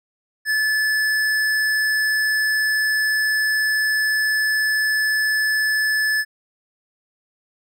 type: tone with tanh clipping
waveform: sine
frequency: 1733 Hz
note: A6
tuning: 27 cents flat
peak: -19 dBFS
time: 0.45-6.25 s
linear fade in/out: 50 ms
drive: 16 dB
effects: none